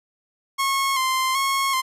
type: tone with vibrato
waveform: sawtooth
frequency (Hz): 1067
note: C6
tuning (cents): +34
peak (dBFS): -16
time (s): 0.58-1.82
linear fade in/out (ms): 20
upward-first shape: square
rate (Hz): 1.3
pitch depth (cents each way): 38
effects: resampled to 32000 Hz